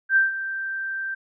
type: tone with ADSR envelope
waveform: sine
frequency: 1568 Hz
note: G6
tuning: in tune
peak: -13 dBFS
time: 0.09-1.15 s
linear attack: 71 ms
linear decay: 150 ms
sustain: -13 dB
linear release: 12 ms
effects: none